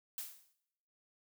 blue noise with exponential decay, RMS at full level -39 dBFS, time 0.18-0.53 s, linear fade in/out 1 ms, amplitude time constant 75 ms, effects noise-tail reverb RT60 0.8 s tail -18 dB re dry

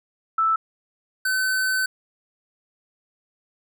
sine / square tone pair in turn, 1318.5 / 1522.2 Hz, E6 / F#6, 0 / +49 cents, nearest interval major second, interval 249 cents, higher second, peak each -17 / -21 dBFS, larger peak first, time 0.38-0.56 / 1.25-1.86 s, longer second, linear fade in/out 5 ms, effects none

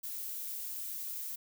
violet noise, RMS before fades -40 dBFS, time 0.03-1.36 s, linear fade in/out 10 ms, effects none

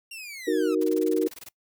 sawtooth linear sweep, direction down, 2794 to 1238 Hz, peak -34 dBFS, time 0.11-0.75 s, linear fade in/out 5 ms
sine chord, D# minor, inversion none, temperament equal, 311.1 / 370 / 466.2 Hz, D#4 / F#4 / A#4, 0 / 0 / 0 cents, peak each -25 dBFS, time 0.47-1.28 s, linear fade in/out 10 ms
white noise bursts, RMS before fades -42 dBFS, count 14, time 0.81-1.489 s, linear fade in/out 5 ms, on 29 ms, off 21 ms
effects noise-tail reverb RT60 0.1 s tail -23 dB re dry

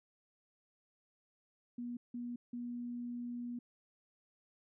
sine tone bursts at uneven times, 241.3 Hz, B3, 40 cents flat, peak -39 dBFS, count 3, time 1.78-1.97 / 2.14-2.36 / 2.53-3.59 s, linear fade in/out 5 ms, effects none

